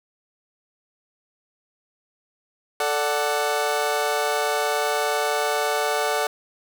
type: chord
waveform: 25% pulse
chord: D major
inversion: second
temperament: equal with one note detuned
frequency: 440 / 587.3 / 743.4 Hz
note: A4 / D5 / F#5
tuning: 0 / 0 / +8 cents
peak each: -22 dBFS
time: 2.8-6.27 s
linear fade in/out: 2 ms
effects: none